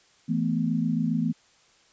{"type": "chord", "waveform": "sine", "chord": "E suspended fourth", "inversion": "none", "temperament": "just", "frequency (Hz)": [164.81, 219.8, 247.2], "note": ["E3", "A3", "B3"], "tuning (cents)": [0, -2, 2], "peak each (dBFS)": -27, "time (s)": [0.28, 1.33], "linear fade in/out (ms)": 20, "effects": ["white hiss -60 dBFS RMS until 1.92 s", "resampled to 16000 Hz"]}